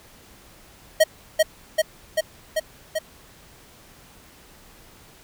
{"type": "tone with echo", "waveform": "square", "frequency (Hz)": 630, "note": "D#5", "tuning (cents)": 21, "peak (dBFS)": -12, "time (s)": [1, 1.04], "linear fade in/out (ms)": 10, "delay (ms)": 390, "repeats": 5, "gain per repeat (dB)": -2, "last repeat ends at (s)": 2.99, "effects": ["pink hiss -50 dBFS RMS until 5.23 s"]}